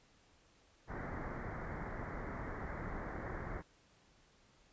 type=low-pass noise; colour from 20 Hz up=pink; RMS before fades=-43 dBFS; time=0.87-3.63 s; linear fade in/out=50 ms; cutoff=2100 Hz; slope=96 dB/octave; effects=pink hiss -68 dBFS RMS until 4.72 s + resampled to 16000 Hz